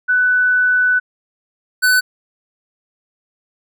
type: tone pair in turn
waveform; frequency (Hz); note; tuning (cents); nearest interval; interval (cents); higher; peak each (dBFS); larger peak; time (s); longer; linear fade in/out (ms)
sine / square; 1494 / 1501.9; F#6 / F#6; +16 / +25; unison; 9; second; -11; neither; 0.08-1 / 1.82-2.01; first; 20
effects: none